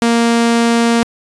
sawtooth tone, 233.1 Hz, A#3, in tune, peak -6 dBFS, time 0.02-1.03 s, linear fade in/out 0 ms, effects resampled to 22050 Hz

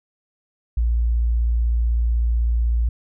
sine tone, 58 Hz, A#1, 8 cents flat, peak -16 dBFS, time 0.77-2.89 s, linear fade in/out 5 ms, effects none

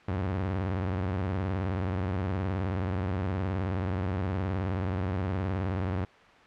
sawtooth tone with vibrato, 93.5 Hz, F#2, 19 cents sharp, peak -24 dBFS, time 0.08-6.05 s, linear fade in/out 5 ms, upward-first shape sine, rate 19 Hz, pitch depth 170 cents each way, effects white hiss -53 dBFS RMS until 6.46 s + low-pass 2000 Hz 12 dB/octave

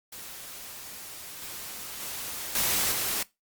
white noise with level steps, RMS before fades -42 / -39 / -36 / -26 / -29 dBFS, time 0.12-3.23 s, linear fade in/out 5 ms, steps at 1.42 / 2 / 2.55 / 2.92 s, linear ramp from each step 2 ms, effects noise-tail reverb RT60 0.2 s tail -20 dB re dry + Opus 48 kbps

